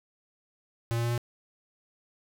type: tone with pitch steps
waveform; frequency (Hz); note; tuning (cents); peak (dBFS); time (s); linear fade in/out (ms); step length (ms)
square; 116.3 / 117.38 / 118.47 / 119.57; A#2 / A#2 / A#2 / A#2; -4 / +12 / +28 / +44; -27; 0.91-1.178; 0; 67
effects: none